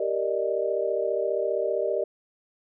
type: chord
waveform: sine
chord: Eb major seventh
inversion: first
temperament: equal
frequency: 392 / 466.2 / 587.3 / 622.3 Hz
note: G4 / Bb4 / D5 / Eb5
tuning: 0 / 0 / 0 / 0 cents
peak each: -29 dBFS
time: 0-2.04 s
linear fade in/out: 5 ms
effects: none

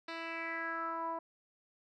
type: tone with low-pass filter sweep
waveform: 10% pulse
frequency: 330 Hz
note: E4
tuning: 2 cents sharp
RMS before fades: -39 dBFS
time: 0.08-1.19 s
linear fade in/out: 5 ms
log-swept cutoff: 3600 to 860 Hz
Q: 4.5
effects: none

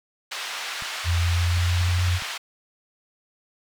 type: band-pass noise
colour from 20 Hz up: white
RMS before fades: -32 dBFS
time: 0.31-2.38 s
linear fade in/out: 10 ms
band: 890 to 3800 Hz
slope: 12 dB/octave
type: clicks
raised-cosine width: 5 ms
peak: -29 dBFS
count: 7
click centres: 0.823 / 1.573 / 1.813 / 1.889 / 1.988 / 2.083 / 2.222 s
type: tone with pitch glide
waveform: sine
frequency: 85.9 to 89.44 Hz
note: F2 to F2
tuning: -28 to +42 cents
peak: -19 dBFS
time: 1.04-2.2 s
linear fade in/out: 50 ms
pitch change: +70 cents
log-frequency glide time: 1.2-2 s
effects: none

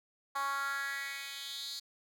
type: tone with high-pass filter sweep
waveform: 10% pulse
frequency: 277.2 Hz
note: C#4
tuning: in tune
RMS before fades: -38 dBFS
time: 0.35-1.8 s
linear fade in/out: 10 ms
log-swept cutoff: 990 to 4500 Hz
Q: 3.9
effects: none

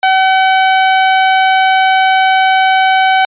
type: tone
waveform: sawtooth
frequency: 760 Hz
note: F#5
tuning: 46 cents sharp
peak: -3 dBFS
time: 0.03-3.25 s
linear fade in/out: 2 ms
effects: resampled to 8000 Hz

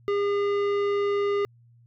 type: tone with tanh clipping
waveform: sine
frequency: 405.2 Hz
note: G#4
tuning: 43 cents flat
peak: -24 dBFS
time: 0.08-1.45 s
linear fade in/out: 0 ms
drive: 14 dB
effects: added 118 Hz sine -53 dBFS peak until 1.86 s

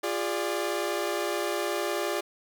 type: chord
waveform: sawtooth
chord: D diminished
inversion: first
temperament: equal with one note detuned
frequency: 349.2 / 408.6 / 587.3 Hz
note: F4 / Ab4 / D5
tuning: 0 / -28 / 0 cents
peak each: -28 dBFS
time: 0.03-2.21 s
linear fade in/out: 10 ms
effects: none

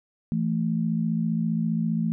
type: tone pair together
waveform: sine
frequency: 166.86 / 221.9 Hz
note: E3 / A3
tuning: +21 / +15 cents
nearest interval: perfect fourth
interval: 494 cents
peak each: -25 dBFS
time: 0.32-2.12 s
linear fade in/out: 0 ms
effects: none

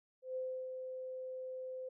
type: tone with ADSR envelope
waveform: sine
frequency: 515 Hz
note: C5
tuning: 28 cents flat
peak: -36 dBFS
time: 0.22-1.89 s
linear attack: 140 ms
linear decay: 320 ms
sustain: -5 dB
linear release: 7 ms
effects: none

